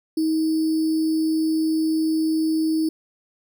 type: tone with sample-and-hold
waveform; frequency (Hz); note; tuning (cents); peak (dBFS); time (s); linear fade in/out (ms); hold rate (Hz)
sine; 317; D#4; +32; -18; 0.17-2.89; 5; 4900
effects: none